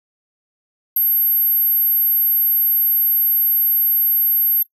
sine tone, 12580 Hz, G9, 5 cents sharp, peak -13 dBFS, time 0.96-4.63 s, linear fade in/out 5 ms, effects noise-tail reverb RT60 0.1 s tail -18 dB re dry

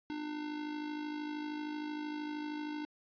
square tone with amplitude modulation, 300.1 Hz, D4, 38 cents sharp, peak -36 dBFS, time 0.1-2.85 s, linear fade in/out 0 ms, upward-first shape sine, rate 53 Hz, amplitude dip 50%, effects resampled to 11025 Hz

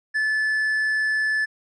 triangle tone, 1737 Hz, A6, 23 cents flat, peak -18 dBFS, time 0.14-1.46 s, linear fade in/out 20 ms, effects resampled to 24000 Hz

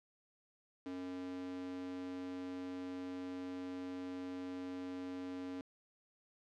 square tone with high-pass filter, 91.2 Hz, F#2, 24 cents flat, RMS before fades -44 dBFS, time 0.86-5.61 s, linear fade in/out 0 ms, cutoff 310 Hz, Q 7.5, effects low-pass 5000 Hz 12 dB/octave

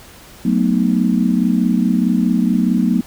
sine chord, B dominant seventh, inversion second, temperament just, 185.21 / 222.2 / 246.9 / 308.7 Hz, F#3 / A3 / B3 / D#4, +2 / +17 / 0 / -14 cents, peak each -17 / -17 / -17 / -23 dBFS, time 0.45-3.01 s, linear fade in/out 5 ms, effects pink hiss -41 dBFS RMS until 3.06 s

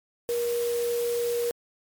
sine tone in noise, 475.1 Hz, A#4, 33 cents sharp, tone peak -24 dBFS, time 0.29-1.51 s, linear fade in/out 0 ms, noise white, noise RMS -38 dBFS, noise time 0.29-1.51 s, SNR +11 dB, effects MP3 96 kbps

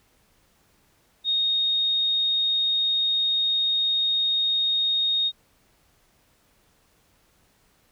sine tone, 3717 Hz, A#7, 6 cents flat, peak -20 dBFS, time 1.24-5.32 s, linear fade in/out 50 ms, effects pink hiss -63 dBFS RMS until 7.91 s

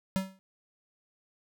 square tone with exponential decay, 190.7 Hz, G3, 47 cents flat, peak -24 dBFS, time 0.16-0.39 s, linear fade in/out 0 ms, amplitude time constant 48 ms, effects none

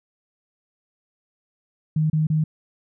sine tone bursts, 155.56 Hz, D#3, in tune, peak -17 dBFS, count 3, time 1.96-2.44 s, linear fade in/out 5 ms, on 140 ms, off 30 ms, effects none

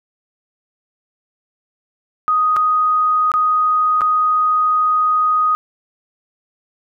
sine tone with dropouts, 1247 Hz, D#6, 3 cents sharp, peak -12 dBFS, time 2.28-5.55 s, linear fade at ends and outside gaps 0 ms, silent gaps 2.563-2.567 / 3.317-3.339 / 4.009-4.017 s, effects none

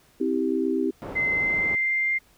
sine chord, C major, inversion none, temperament equal with one note detuned, 261.6 / 323.6 / 392 Hz, C4 / E4 / G4, 0 / -32 / 0 cents, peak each -26 dBFS, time 0.2-0.91 s, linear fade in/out 10 ms
white low-pass noise, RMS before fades -36 dBFS, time 1.02-1.75 s, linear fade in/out 0 ms, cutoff 640 Hz, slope 12 dB/octave
sine tone with pitch glide, 2064 to 2099 Hz, C7 to C7, -24 to +5 cents, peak -21 dBFS, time 1.15-2.19 s, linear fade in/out 20 ms, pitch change +29 cents, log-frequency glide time 1.33-1.98 s
effects pink hiss -59 dBFS RMS until 2.37 s

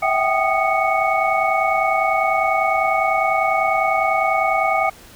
sine tone cluster, 654 / 759 / 789 / 1233 / 2218 Hz, E5 / F#5 / G5 / D#6 / C#7, -14 / +44 / +11 / -16 / 0 cents, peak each -22 dBFS, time 0.02-4.9 s, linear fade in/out 10 ms, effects pink hiss -44 dBFS RMS until 5.15 s

